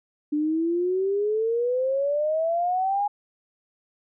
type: exponential sweep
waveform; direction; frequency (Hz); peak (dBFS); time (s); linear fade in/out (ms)
sine; up; 293.7 to 830.6; -21; 0.32-3.08; 10
effects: none